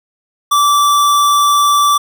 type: tone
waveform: square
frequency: 1163 Hz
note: D6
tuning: 17 cents flat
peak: -9 dBFS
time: 0.51-1.98 s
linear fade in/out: 10 ms
effects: none

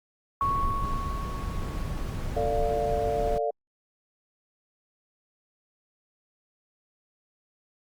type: tone with exponential decay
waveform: sine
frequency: 1108.7 Hz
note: C#6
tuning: in tune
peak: -22 dBFS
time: 0.41-2.67 s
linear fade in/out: 1 ms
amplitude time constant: 490 ms
type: noise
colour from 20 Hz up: brown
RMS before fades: -31 dBFS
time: 0.42-3.38 s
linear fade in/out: 0 ms
type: chord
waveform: sine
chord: D minor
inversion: second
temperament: equal with one note detuned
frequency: 446.4 / 587.3 / 698.5 Hz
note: A4 / D5 / F5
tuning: +25 / 0 / 0 cents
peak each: -29 dBFS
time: 2.36-3.51 s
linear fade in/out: 10 ms
effects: Opus 48 kbps

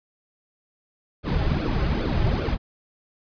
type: noise with flanger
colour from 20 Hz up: brown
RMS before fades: -23 dBFS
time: 1.23-2.58 s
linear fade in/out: 50 ms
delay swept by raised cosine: 1 to 4.3 ms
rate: 2.5 Hz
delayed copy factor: -0.75
effects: resampled to 11025 Hz

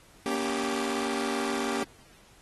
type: chord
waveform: sawtooth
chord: G diminished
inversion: first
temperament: just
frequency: 235.2 / 282.2 / 392 Hz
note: Bb3 / Db4 / G4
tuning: +16 / +31 / 0 cents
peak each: -29 / -29 / -28 dBFS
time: 0.26-1.83 s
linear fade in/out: 0 ms
effects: pink hiss -57 dBFS RMS until 2.41 s + AAC 32 kbps

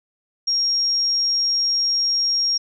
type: tone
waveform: sine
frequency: 5580 Hz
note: F8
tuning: 2 cents flat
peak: -17 dBFS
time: 0.47-2.58 s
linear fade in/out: 10 ms
effects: none

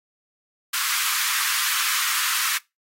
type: high-pass noise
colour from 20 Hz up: pink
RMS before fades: -24 dBFS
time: 0.73-2.58 s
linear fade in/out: 10 ms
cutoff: 1100 Hz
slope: 48 dB/octave
effects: noise-tail reverb RT60 0.2 s tail -21 dB re dry + AAC 48 kbps

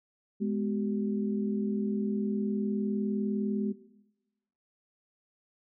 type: tone cluster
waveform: sine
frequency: 208.3 / 248.1 / 384.4 Hz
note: G#3 / B3 / G4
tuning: +5 / +8 / -34 cents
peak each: -28 / -36 / -36 dBFS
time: 0.4-3.73 s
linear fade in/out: 20 ms
effects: noise-tail reverb RT60 1.0 s tail -17 dB re dry

